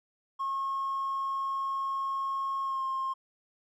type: tone with pitch glide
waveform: triangle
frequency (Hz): 1085 to 1064.5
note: C#6 to C6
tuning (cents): -37 to +30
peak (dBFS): -26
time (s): 0.39-3.14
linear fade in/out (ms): 20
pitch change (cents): -33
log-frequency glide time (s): 2.63-2.83
effects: tanh soft clip ceiling -26 dBFS